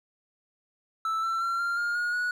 triangle tone with pitch steps, 1318.5 / 1341.5 / 1365 / 1388.9 / 1413.1 / 1437.8 / 1463 Hz, E6 / E6 / F6 / F6 / F6 / F6 / F#6, 0 / +30 / -40 / -10 / +20 / +50 / -20 cents, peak -24 dBFS, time 1.05-2.31 s, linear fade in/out 2 ms, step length 180 ms, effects none

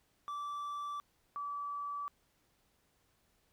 triangle / sine tone pair in turn, 1163 / 1152.3 Hz, D6 / D6, -17 / -33 cents, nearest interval unison, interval 16 cents, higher first, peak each -36 / -37 dBFS, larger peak first, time 0.28-1 / 1.36-2.08 s, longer neither, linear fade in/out 0 ms, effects pink hiss -74 dBFS RMS until 3.52 s

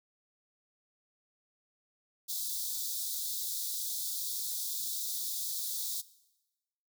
white high-pass noise, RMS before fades -36 dBFS, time 2.28-6.02 s, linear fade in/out 20 ms, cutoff 3500 Hz, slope 96 dB/octave, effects noise-tail reverb RT60 1.0 s tail -19 dB re dry

